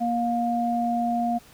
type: tone pair together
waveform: sine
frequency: 236.3 / 708 Hz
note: A#3 / F5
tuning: +24 / +23 cents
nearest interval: octave + perfect fifth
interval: 1899 cents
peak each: -25 / -24 dBFS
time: 0-1.39 s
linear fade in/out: 20 ms
effects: pink hiss -52 dBFS RMS until 1.53 s